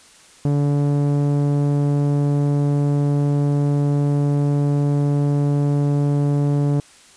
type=tone with low-pass filter; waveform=sawtooth; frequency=143.9 Hz; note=D3; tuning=35 cents flat; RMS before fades=-18 dBFS; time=0.45-6.8 s; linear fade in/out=2 ms; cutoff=520 Hz; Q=0.57; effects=white hiss -48 dBFS RMS until 7.16 s + resampled to 22050 Hz